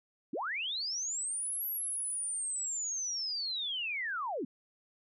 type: linear two-way sweep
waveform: sine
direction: up then down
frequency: 209 to 11760 to 209 Hz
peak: -33 dBFS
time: 0.33-4.45 s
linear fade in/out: 5 ms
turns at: 1.66 s
effects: none